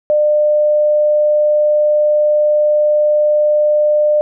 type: tone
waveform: sine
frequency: 600 Hz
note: D5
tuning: 37 cents sharp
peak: -9 dBFS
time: 0.1-4.21 s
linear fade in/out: 0 ms
effects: none